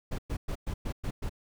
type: noise bursts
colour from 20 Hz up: brown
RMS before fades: -32 dBFS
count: 7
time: 0.11-1.295 s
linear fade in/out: 10 ms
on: 75 ms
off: 110 ms
effects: none